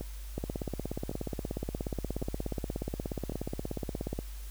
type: two click trains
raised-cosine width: 2 ms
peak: -24 / -20 dBFS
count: 4 / 65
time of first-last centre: 0.01-3.321 / 0.38-4.19 s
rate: 0.906 / 16.8 Hz
effects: added 50 Hz sine -39 dBFS peak until 4.5 s + white hiss -53 dBFS RMS until 4.5 s